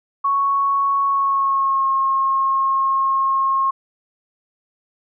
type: tone with pitch glide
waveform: sine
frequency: 1108.7 to 1078.4 Hz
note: C#6 to C#6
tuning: 0 to -48 cents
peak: -15 dBFS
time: 0.24-3.71 s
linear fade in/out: 10 ms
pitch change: -48 cents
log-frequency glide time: 1.05-1.9 s
effects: none